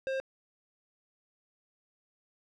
square tone, 532 Hz, C5, 29 cents sharp, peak -31 dBFS, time 0.07-0.2 s, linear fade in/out 0 ms, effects low-pass 3000 Hz 12 dB/octave

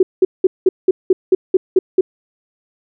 sine tone bursts, 373.2 Hz, F#4, 15 cents sharp, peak -6 dBFS, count 10, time 0-2.01 s, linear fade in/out 5 ms, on 30 ms, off 190 ms, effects none

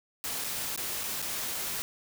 white noise with dropouts, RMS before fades -34 dBFS, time 0.24-1.82 s, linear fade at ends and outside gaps 0 ms, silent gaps 0.44-0.444 / 0.761-0.776 / 1.035-1.039 / 1.218-1.224 s, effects none

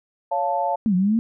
sine chord, Db augmented, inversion none, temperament equal with one note detuned, 559.2 / 698.5 / 880 Hz, Db5 / F5 / A5, +15 / 0 / 0 cents, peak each -26 / -24 / -23 dBFS, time 0.31-0.76 s, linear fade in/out 10 ms
sine exponential two-way sweep, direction down then up, 235 to 176.8 to 235 Hz, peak -16 dBFS, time 0.86-1.19 s, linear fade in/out 0 ms, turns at 0.95 s
effects none

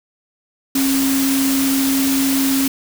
sine tone in noise, 270 Hz, C#4, 45 cents flat, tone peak -15 dBFS, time 0.75-2.68 s, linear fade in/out 5 ms, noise white, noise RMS -22 dBFS, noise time 0.75-2.68 s, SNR +4 dB, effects none

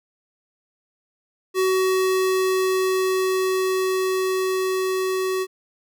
square tone with level ramp, 375.7 Hz, F#4, 26 cents sharp, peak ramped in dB -18 to -22 dBFS, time 1.54-5.47 s, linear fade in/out 50 ms, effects none

